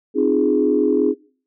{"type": "chord", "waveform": "sine", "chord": "F minor seventh", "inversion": "second", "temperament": "equal with one note detuned", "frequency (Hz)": [261.6, 304.9, 349.2, 415.3], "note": ["C4", "Eb4", "F4", "Ab4"], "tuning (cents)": [0, -35, 0, 0], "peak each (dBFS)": [-20, -19, -22, -17], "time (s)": [0.14, 1.15], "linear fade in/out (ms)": 50, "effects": ["noise-tail reverb RT60 0.5 s tail -24 dB re dry", "tanh soft clip ceiling -4 dBFS"]}